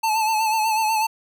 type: tone with vibrato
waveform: square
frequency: 876 Hz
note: A5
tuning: 8 cents flat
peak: -19 dBFS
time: 0.03-1.07 s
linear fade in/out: 10 ms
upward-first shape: sine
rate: 8.1 Hz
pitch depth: 47 cents each way
effects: none